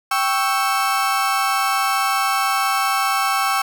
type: chord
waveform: 35% pulse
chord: C# diminished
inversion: second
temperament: equal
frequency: 784 / 1108.7 / 1318.5 Hz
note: G5 / C#6 / E6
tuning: 0 / 0 / 0 cents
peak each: -20 dBFS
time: 0.11-3.62 s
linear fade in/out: 5 ms
effects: none